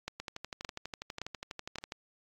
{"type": "two click trains", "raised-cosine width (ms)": 0.2, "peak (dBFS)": [-19, -22], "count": [4, 22], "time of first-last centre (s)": [[0.08, 1.785], [0.2, 1.921]], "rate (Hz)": [1.76, 12.2], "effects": ["AAC 48 kbps"]}